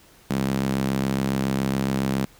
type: tone with high-pass filter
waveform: sawtooth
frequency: 67.2 Hz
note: C2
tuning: 47 cents sharp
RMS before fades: -24 dBFS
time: 0.3-2.25 s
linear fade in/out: 0 ms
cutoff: 180 Hz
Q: 2.4
effects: pink hiss -53 dBFS RMS until 2.39 s